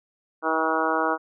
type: harmonic tone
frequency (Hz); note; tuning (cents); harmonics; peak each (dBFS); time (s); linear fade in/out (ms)
160; D#3; +49; 2 / 3 / 4 / 5 / 6 / 7 / 8 / 9; -29 / -29 / -29 / -29 / -29 / -29 / -29 / -29; 0.42-1.18; 50
effects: none